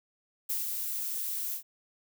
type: noise with ADSR envelope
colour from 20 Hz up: violet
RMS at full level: -31 dBFS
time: 0.49-1.63 s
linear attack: 13 ms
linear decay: 150 ms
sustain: -3 dB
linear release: 95 ms
effects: none